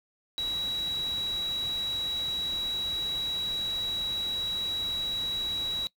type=tone in noise; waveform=sine; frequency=3884 Hz; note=B7; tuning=30 cents flat; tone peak=-28 dBFS; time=0.38-5.87 s; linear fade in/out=0 ms; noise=pink; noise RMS=-44 dBFS; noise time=0.38-5.87 s; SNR=+13 dB; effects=noise-tail reverb RT60 0.1 s tail -20 dB re dry